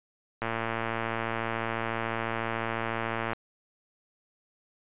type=click train; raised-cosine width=0.5 ms; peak=-15 dBFS; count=333; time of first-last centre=0.42-3.332 s; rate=114 Hz; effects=resampled to 8000 Hz